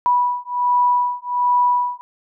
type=beating tone pair; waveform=sine; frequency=980 / 981.3 Hz; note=B5 / B5; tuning=-14 / -11 cents; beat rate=1.3 Hz; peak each=-18 dBFS; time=0.06-2.01 s; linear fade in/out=0 ms; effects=none